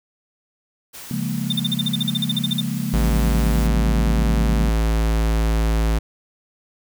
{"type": "noise", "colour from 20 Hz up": "white", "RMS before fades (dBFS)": -37, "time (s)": [0.93, 3.68], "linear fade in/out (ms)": 20}
{"type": "chord", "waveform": "sine", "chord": "Bb minor seventh", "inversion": "first", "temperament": "equal", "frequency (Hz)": [138.59, 174.61, 207.7, 233.1], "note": ["Db3", "F3", "Ab3", "Bb3"], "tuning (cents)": [0, 0, 0, 0], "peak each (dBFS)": -27, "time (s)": [1.11, 4.69], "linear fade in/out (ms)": 2}
{"type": "tone bursts", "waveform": "triangle", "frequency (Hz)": 3606, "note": "A7", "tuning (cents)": 42, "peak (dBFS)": -17, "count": 16, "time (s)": [1.5, 2.606], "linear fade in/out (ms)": 5, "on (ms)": 26, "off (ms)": 46}
{"type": "tone", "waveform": "square", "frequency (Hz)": 55, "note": "A1", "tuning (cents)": 0, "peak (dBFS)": -17, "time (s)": [2.93, 5.99], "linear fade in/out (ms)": 10}
{"effects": []}